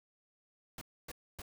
pink noise bursts, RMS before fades -45 dBFS, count 3, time 0.78-1.419 s, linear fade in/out 2 ms, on 33 ms, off 270 ms, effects none

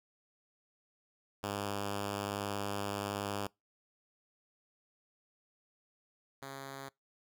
5% pulse tone pair in turn, 101.2 / 136.57 Hz, G#2 / C#3, -44 / -25 cents, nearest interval perfect fourth, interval 519 cents, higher second, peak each -24 / -32 dBFS, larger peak first, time 1.43-3.47 / 6.42-6.89 s, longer first, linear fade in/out 5 ms, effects noise-tail reverb RT60 0.2 s tail -25 dB re dry

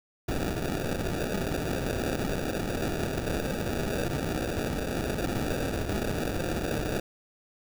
white noise with sample-and-hold, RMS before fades -30 dBFS, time 0.28-7 s, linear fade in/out 5 ms, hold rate 1050 Hz, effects none

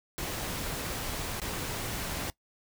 pink noise with dropouts, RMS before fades -35 dBFS, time 0.18-2.3 s, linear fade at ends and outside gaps 0 ms, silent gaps 1.4-1.417 s, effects noise-tail reverb RT60 0.1 s tail -20 dB re dry

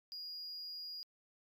sine tone, 4866 Hz, D#8, 39 cents flat, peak -40 dBFS, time 0.12-1.03 s, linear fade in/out 0 ms, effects tanh soft clip ceiling -42 dBFS + MP3 96 kbps

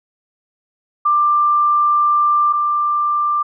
sine tone pair in turn, 1185 / 1185 Hz, D6 / D6, +15 / +15 cents, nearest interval unison, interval 0 cents, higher neither, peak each -11 / -14 dBFS, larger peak first, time 1.05-2.53 / 2.53-3.43 s, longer first, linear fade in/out 10 ms, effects none

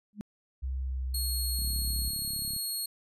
sine tone with exponential growth, 207.7 Hz, G#3, in tune, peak -30 dBFS, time 0.13-0.21 s, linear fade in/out 0 ms, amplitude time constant 17 ms
sine tone with pitch glide, 65.41 to 59.98 Hz, C2 to B1, 0 to -50 cents, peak -30 dBFS, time 0.62-2.1 s, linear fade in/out 20 ms, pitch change -150 cents, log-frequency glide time 0.81-1.91 s
10% pulse tone, 4305 Hz, C8, 49 cents sharp, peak -24 dBFS, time 1.14-2.86 s, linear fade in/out 5 ms
click train, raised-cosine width 5 ms, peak -32 dBFS, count 35, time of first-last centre 1.59-2.564 s, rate 34.9 Hz
effects resampled to 32000 Hz

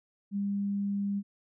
sine tone, 200.6 Hz, G3, 40 cents sharp, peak -28 dBFS, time 0.31-1.23 s, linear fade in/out 50 ms, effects none

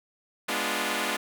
5% pulse chord, G# diminished seventh, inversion none, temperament equal, 207.7 / 246.9 / 293.7 / 349.2 Hz, G#3 / B3 / D4 / F4, 0 / 0 / 0 / 0 cents, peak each -21 dBFS, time 0.48-1.17 s, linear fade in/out 10 ms, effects none

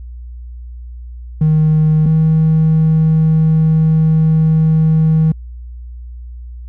triangle tone pair in turn, 155.56 / 158.65 Hz, D#3 / D#3, 0 / +34 cents, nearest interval unison, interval 34 cents, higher second, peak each -5 dBFS, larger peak neither, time 1.41-2.06 / 2.06-5.32 s, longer second, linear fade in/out 5 ms, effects tanh soft clip ceiling -4 dBFS + added 60 Hz sine -27 dBFS peak until 6.68 s

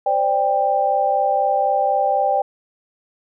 sine chord, C suspended second, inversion none, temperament equal with one note detuned, 523.3 / 587.3 / 791.3 Hz, C5 / D5 / G5, 0 / 0 / +16 cents, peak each -23 / -21 / -17 dBFS, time 0.06-2.42 s, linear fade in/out 5 ms, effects none

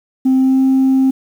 sine tone with pitch glide, 261.6 to 264.8 Hz, C4 to C4, 0 to +21 cents, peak -7 dBFS, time 0.25-1.11 s, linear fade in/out 10 ms, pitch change +21 cents, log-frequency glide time 0.35-0.62 s, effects tanh soft clip ceiling -7 dBFS + 7-bit

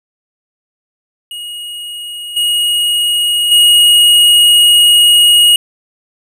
square tone with level steps, 2883 Hz, F#7, 46 cents flat, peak -23 / -11 / -5 dBFS, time 1.31-5.56 s, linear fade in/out 2 ms, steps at 2.36 / 3.51 s, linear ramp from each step 10 ms, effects none

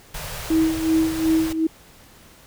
pink band-stop noise, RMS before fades -32 dBFS, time 0.14-1.53 s, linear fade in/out 5 ms, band 180 to 440 Hz, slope 48 dB/octave
sine tone with tremolo, 321.2 Hz, E4, 45 cents flat, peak -14 dBFS, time 0.5-1.67 s, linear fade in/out 5 ms, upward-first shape sine, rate 2.7 Hz, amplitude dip 70%
effects pink hiss -49 dBFS RMS until 2.46 s

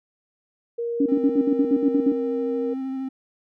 sine tone, 469.3 Hz, A#4, 12 cents sharp, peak -24 dBFS, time 0.78-2.74 s, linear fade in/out 10 ms
sine tone bursts, 280.1 Hz, C#4, 18 cents sharp, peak -16 dBFS, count 10, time 1-2.122 s, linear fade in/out 5 ms, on 60 ms, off 58 ms
triangle tone with vibrato, 265 Hz, C4, 22 cents sharp, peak -24 dBFS, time 1.08-3.09 s, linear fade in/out 10 ms, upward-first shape square, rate 13 Hz, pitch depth 12 cents each way
effects none

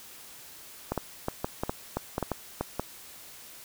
clicks, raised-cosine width 1 ms, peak -14 dBFS, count 12, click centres 0.92 / 0.977 / 1.284 / 1.445 / 1.635 / 1.695 / 1.97 / 2.181 / 2.227 / 2.317 / 2.61 / 2.796 s, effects white hiss -48 dBFS RMS until 3.64 s

